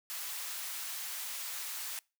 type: high-pass noise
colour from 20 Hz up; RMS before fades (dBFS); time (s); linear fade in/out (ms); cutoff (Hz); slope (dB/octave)
white; -40; 0.1-1.99; 0; 950; 12
effects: noise-tail reverb RT60 0.3 s tail -25 dB re dry